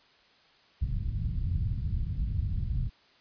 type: low-pass noise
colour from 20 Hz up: white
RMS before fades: -30 dBFS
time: 0.81-2.9 s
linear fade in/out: 20 ms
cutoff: 120 Hz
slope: 24 dB/octave
effects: white hiss -61 dBFS RMS until 3.2 s + resampled to 11025 Hz